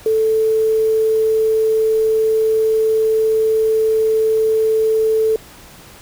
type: tone with quantisation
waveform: sine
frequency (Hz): 440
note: A4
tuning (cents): 0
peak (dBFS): -12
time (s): 0.06-5.36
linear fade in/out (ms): 2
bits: 6
effects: pink hiss -41 dBFS RMS until 6.01 s